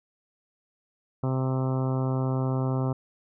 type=harmonic tone; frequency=130.81 Hz; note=C3; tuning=in tune; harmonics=1 / 2 / 3 / 4 / 5 / 6 / 7 / 8 / 9 / 10; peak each=-25 / -31 / -35 / -37 / -39 / -41 / -42 / -43 / -44 / -45 dBFS; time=1.23-2.93 s; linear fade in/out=5 ms; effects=none